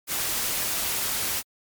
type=noise; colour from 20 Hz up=white; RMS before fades=-27 dBFS; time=0.07-1.43 s; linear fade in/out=50 ms; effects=MP3 96 kbps